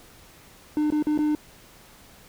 triangle tone with dropouts, 301.6 Hz, D4, 46 cents sharp, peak -18 dBFS, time 0.77-1.35 s, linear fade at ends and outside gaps 1 ms, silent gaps 0.903-0.923 / 1.025-1.069 / 1.177-1.189 s, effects pink hiss -51 dBFS RMS until 2.28 s

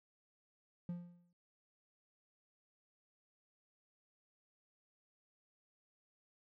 triangle tone with exponential decay, 174.61 Hz, F3, in tune, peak -35 dBFS, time 0.89-1.33 s, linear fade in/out 2 ms, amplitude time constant 95 ms, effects none

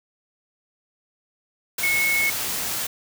sine tone in noise, 2190 Hz, C#7, 22 cents flat, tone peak -19 dBFS, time 1.83-2.3 s, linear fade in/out 5 ms, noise white, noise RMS -27 dBFS, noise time 1.78-2.87 s, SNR +5 dB, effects none

